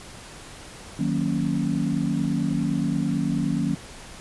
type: chord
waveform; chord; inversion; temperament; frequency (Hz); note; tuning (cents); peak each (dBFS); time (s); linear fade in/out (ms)
sine; D# minor seventh; none; equal; 155.56 / 185 / 233.1 / 277.2; D#3 / F#3 / A#3 / C#4; 0 / 0 / 0 / 0; -27; 0.99-3.75; 5
effects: pink hiss -42 dBFS RMS until 4.2 s + resampled to 24000 Hz